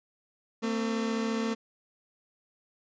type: tone pair together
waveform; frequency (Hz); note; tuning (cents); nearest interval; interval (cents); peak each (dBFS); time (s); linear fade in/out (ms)
30% pulse; 225.3 / 259.8; A3 / C4; +41 / -12; major second; 247; -26 / -33; 0.62-1.55; 20
effects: resampled to 16000 Hz